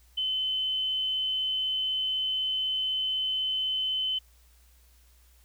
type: tone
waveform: sine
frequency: 3048 Hz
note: G7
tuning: 49 cents flat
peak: -26 dBFS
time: 0.17-4.19 s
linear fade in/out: 10 ms
effects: added 60 Hz sine -57 dBFS peak until 5.44 s + white hiss -64 dBFS RMS until 5.44 s